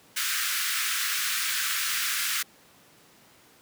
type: high-pass noise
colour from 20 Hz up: pink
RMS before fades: -28 dBFS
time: 0.16-2.43 s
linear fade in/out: 10 ms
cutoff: 1300 Hz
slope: 48 dB/octave
effects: pink hiss -56 dBFS RMS until 3.61 s + high-pass 150 Hz 12 dB/octave